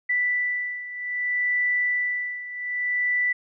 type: beating tone pair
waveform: sine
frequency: 1975.5 / 1976.13 Hz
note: B6 / B6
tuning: 0 / +1 cents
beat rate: 0.63 Hz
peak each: -24 / -28 dBFS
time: 0.09-3.33 s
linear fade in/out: 10 ms
effects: none